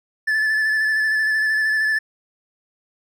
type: tone with vibrato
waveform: triangle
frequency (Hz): 1742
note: A6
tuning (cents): -18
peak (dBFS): -15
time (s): 0.27-1.99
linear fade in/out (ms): 10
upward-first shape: square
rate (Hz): 13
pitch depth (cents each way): 20
effects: none